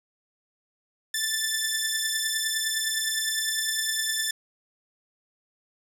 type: beating tone pair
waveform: 10% pulse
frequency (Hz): 1760 / 1769.8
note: A6 / A6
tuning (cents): 0 / +10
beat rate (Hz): 9.8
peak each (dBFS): -18 / -21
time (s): 1.14-4.31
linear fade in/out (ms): 5
effects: none